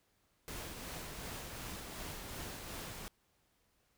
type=noise with tremolo; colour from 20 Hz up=pink; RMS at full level=-44 dBFS; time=0.48-3.08 s; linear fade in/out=0 ms; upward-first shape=sine; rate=2.7 Hz; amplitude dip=30%; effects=pink hiss -75 dBFS RMS until 3.97 s